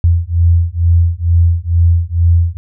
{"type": "beating tone pair", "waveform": "sine", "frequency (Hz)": [84, 86.2], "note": ["E2", "F2"], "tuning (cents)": [33, -22], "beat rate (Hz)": 2.2, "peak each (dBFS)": -11, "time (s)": [0.04, 2.57], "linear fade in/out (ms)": 0, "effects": []}